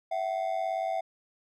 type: ring-modulated tone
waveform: triangle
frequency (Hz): 710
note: F5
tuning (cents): +28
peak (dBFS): -23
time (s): 0.11-1.01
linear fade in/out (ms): 10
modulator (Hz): 48.9
effects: none